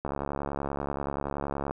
click train, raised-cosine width 1 ms, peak -17 dBFS, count 118, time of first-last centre 0.05-1.71 s, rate 70.5 Hz, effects none

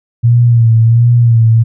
sine tone with vibrato, 116.54 Hz, A#2, in tune, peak -4 dBFS, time 0.23-1.64 s, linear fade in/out 20 ms, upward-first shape sine, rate 1.4 Hz, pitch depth 54 cents each way, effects none

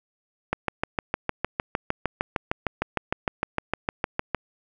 click train, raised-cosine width 0.5 ms, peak -8 dBFS, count 26, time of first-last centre 0.53-4.347 s, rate 6.55 Hz, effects none

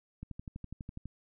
click train, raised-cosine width 5 ms, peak -29 dBFS, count 11, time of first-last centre 0.23-1.056 s, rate 12.1 Hz, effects none

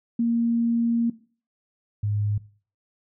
sine tone pair in turn, 233.1 / 103.83 Hz, A#3 / G#2, 0 / 0 cents, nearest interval octave + major second, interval 1400 cents, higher first, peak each -19 / -22 dBFS, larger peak first, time 0.19-1.1 / 2.03-2.38 s, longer first, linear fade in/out 5 ms, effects noise-tail reverb RT60 0.4 s tail -18 dB re dry

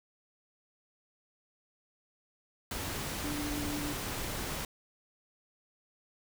sine tone in noise, 293.7 Hz, D4, in tune, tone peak -36 dBFS, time 3.24-3.93 s, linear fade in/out 2 ms, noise pink, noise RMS -37 dBFS, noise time 2.71-4.65 s, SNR -2 dB, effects none

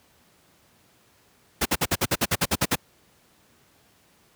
pink noise bursts, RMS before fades -21 dBFS, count 12, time 1.61-2.756 s, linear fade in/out 10 ms, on 46 ms, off 54 ms, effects pink hiss -60 dBFS RMS until 4.35 s + high-pass 80 Hz 12 dB/octave

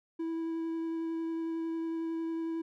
triangle tone with vibrato, 328 Hz, E4, 9 cents flat, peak -30 dBFS, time 0.19-2.62 s, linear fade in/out 10 ms, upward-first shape sine, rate 11 Hz, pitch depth 9 cents each way, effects none

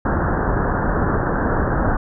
pink low-pass noise, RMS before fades -19 dBFS, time 0.05-1.97 s, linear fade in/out 5 ms, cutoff 1700 Hz, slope 96 dB/octave, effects none

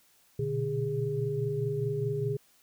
sine tone cluster, 120.7 / 125.5 / 145.7 / 410.3 Hz, B2 / B2 / D3 / G#4, -39 / +28 / -13 / -21 cents, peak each -34 / -39 / -33 / -31 dBFS, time 0.39-2.37 s, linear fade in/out 5 ms, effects white hiss -64 dBFS RMS until 2.62 s

